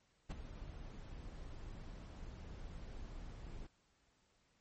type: noise with ADSR envelope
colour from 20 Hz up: brown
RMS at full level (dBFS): -36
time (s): 0.29-3.67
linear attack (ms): 29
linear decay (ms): 4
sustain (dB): -13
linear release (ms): 8
effects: pink hiss -75 dBFS RMS until 4.6 s + MP3 32 kbps